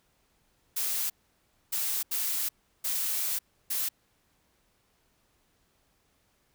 blue noise bursts at uneven times, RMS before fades -30 dBFS, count 5, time 0.76-1.1 / 1.72-2.03 / 2.11-2.49 / 2.84-3.39 / 3.7-3.89 s, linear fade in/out 10 ms, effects pink hiss -70 dBFS RMS until 6.54 s

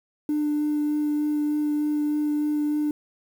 triangle tone with vibrato, 298.2 Hz, D4, 27 cents sharp, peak -18 dBFS, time 0.29-2.91 s, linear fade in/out 2 ms, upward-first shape sine, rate 3.3 Hz, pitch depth 9 cents each way, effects tanh soft clip ceiling -18 dBFS + 8-bit

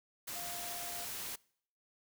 sine tone in noise, 698.5 Hz, F5, in tune, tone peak -47 dBFS, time 0.35-1.05 s, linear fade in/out 10 ms, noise white, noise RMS -42 dBFS, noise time 0.27-1.36 s, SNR -8 dB, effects noise-tail reverb RT60 0.6 s tail -24 dB re dry

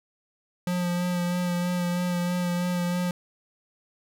square tone with vibrato, 177.1 Hz, F3, 24 cents sharp, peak -25 dBFS, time 0.67-3.11 s, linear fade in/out 2 ms, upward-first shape sine, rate 3.1 Hz, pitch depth 19 cents each way, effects none

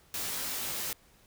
white noise with comb filter, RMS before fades -35 dBFS, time 0.14-0.93 s, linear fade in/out 2 ms, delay 17 ms, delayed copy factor -0.95, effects pink hiss -62 dBFS RMS until 1.26 s

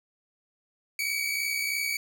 sawtooth tone pair together, 2253 / 2316 Hz, C#7 / D7, +28 / -25 cents, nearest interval unison, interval 47 cents, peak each -26 / -28 dBFS, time 0.99-1.97 s, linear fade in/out 2 ms, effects none

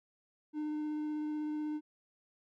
triangle tone with vibrato, 302.9 Hz, D#4, 46 cents flat, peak -32 dBFS, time 0.53-1.81 s, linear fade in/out 50 ms, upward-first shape sine, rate 16 Hz, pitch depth 8 cents each way, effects none

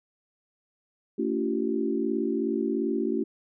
sine tone cluster, 225.2 / 283.9 / 340.5 / 383.2 Hz, A3 / C#4 / F4 / G4, +40 / +41 / -44 / -39 cents, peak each -30 dBFS, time 1.18-3.24 s, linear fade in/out 10 ms, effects none

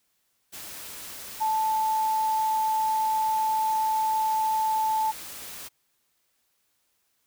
sine tone in noise, 876 Hz, A5, 8 cents flat, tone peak -22 dBFS, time 1.4-5.12 s, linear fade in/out 20 ms, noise white, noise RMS -40 dBFS, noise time 0.52-5.69 s, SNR +15 dB, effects white hiss -72 dBFS RMS until 7.26 s

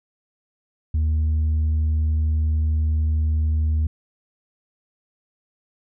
sine tone with tanh clipping, 77.78 Hz, D#2, in tune, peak -18 dBFS, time 0.94-3.87 s, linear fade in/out 5 ms, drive 2 dB, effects none

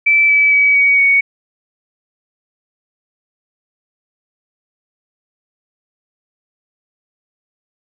sine tone with pitch steps, 2321 / 2298 / 2276 / 2254 / 2232 Hz, D7 / D7 / C#7 / C#7 / C#7, -21 / -38 / +45 / +28 / +11 cents, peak -8 dBFS, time 0.06-1.21 s, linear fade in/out 10 ms, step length 230 ms, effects none

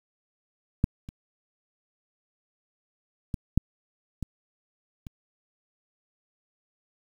clicks, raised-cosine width 5 ms, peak -8 / -27 / -17 / -7 / -19 / -27 dBFS, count 6, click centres 0.841 / 1.089 / 3.342 / 3.576 / 4.227 / 5.068 s, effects 8-bit

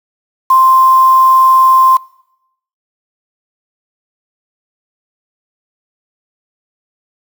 sine tone with quantisation, 1046.5 Hz, C6, in tune, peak -4 dBFS, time 0.5-1.97 s, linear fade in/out 5 ms, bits 4, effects noise-tail reverb RT60 0.8 s tail -23 dB re dry

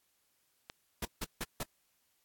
click, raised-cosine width 0.2 ms, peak -26 dBFS, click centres 0.699 s
pink noise bursts, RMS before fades -36 dBFS, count 4, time 1.02-1.632 s, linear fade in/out 5 ms, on 33 ms, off 160 ms
effects white hiss -75 dBFS RMS until 2.24 s + AAC 64 kbps

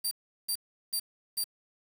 15% pulse tone bursts, 4699 Hz, D8, in tune, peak -22 dBFS, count 4, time 0.04-1.442 s, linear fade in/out 10 ms, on 73 ms, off 370 ms, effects 8-bit

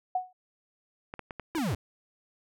sine tone with exponential decay, 737 Hz, F#5, 7 cents flat, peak -22 dBFS, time 0.15-0.33 s, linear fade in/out 5 ms, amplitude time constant 37 ms
clicks, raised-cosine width 0.5 ms, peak -23 dBFS, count 6, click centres 1.139 / 1.193 / 1.308 / 1.397 / 1.55 / 1.583 s
square linear sweep, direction down, 349.2 to 73.42 Hz, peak -28 dBFS, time 1.55-1.75 s, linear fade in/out 5 ms
effects none

